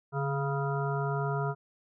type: harmonic tone with a mistuned harmonic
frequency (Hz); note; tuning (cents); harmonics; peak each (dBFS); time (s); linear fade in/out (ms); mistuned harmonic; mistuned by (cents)
138.8; C#3; +3; 1 / 3 / 5 / 7 / 9 / 10; -30 / -35 / -37 / -38 / -40 / -40; 0.12-1.55; 50; 1; +34
effects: none